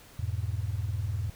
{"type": "chord", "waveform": "sine", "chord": "E major", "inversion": "none", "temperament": "equal with one note detuned", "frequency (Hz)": [83.85, 103.83, 123.47], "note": ["E2", "G#2", "B2"], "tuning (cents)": [30, 0, 0], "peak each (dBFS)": [-32, -31, -36], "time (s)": [0.19, 1.3], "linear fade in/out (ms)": 5, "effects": ["tanh soft clip ceiling -19 dBFS", "pink hiss -53 dBFS RMS until 1.35 s"]}